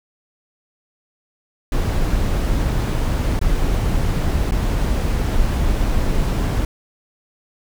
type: noise with dropouts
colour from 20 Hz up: brown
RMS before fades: -18 dBFS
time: 1.72-6.65 s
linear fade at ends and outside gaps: 2 ms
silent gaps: 3.392-3.413 / 4.511-4.52 s
effects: none